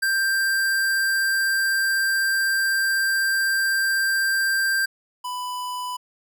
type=tone pair in turn; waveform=square; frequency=1579 / 994.7 Hz; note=G6 / B5; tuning=+12 / +12 cents; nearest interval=minor sixth; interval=800 cents; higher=first; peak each=-20 / -28 dBFS; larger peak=first; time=0.02-4.86 / 5.24-5.97 s; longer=first; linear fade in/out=10 ms; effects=none